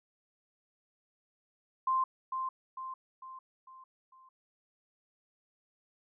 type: tone with echo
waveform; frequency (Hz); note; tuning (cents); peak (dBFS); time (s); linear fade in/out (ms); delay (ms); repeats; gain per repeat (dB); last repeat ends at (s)
sine; 1046; C6; -1; -26; 1.87-2.04; 5; 450; 5; -6; 4.29
effects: none